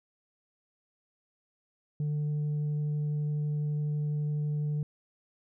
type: tone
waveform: sine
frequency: 149 Hz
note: D3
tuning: 25 cents sharp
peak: -25 dBFS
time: 2-4.83 s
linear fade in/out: 2 ms
effects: tanh soft clip ceiling -27 dBFS